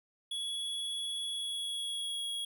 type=tone with pitch glide; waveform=square; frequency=3371 to 3319 Hz; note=G#7 to G#7; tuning=+25 to -2 cents; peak=-35 dBFS; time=0.31-2.45 s; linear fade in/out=5 ms; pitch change=-27 cents; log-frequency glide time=1.26-2.27 s; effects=none